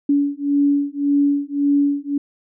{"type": "beating tone pair", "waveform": "sine", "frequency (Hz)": [283.9, 285.7], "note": ["C#4", "D4"], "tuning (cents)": [41, -48], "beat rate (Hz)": 1.8, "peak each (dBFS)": [-18, -18], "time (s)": [0.09, 2.18], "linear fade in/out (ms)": 5, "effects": []}